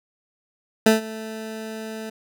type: tone with ADSR envelope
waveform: 20% pulse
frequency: 220 Hz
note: A3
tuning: in tune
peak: -6 dBFS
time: 0.86-2.1 s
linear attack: 5 ms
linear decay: 140 ms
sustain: -20 dB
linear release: 8 ms
effects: none